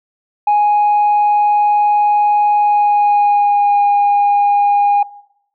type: tone with pitch glide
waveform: sine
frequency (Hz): 830.6 to 815.4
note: G#5 to G#5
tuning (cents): 0 to -32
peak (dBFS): -7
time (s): 0.47-5.03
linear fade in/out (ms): 5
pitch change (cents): -32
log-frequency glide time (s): 2.56-3.82
effects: noise-tail reverb RT60 0.8 s tail -21 dB re dry + tanh soft clip ceiling -7 dBFS